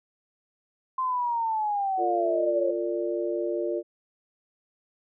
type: linear sweep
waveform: sine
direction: down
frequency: 1046.5 to 534 Hz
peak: -24 dBFS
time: 0.98-2.71 s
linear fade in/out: 5 ms
type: chord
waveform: sine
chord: Bb major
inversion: second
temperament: equal with one note detuned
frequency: 349.2 / 454.2 / 587.3 Hz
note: F4 / Bb4 / D5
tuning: 0 / -45 / 0 cents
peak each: -28 / -32 / -31 dBFS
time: 1.97-3.83 s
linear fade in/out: 50 ms
effects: none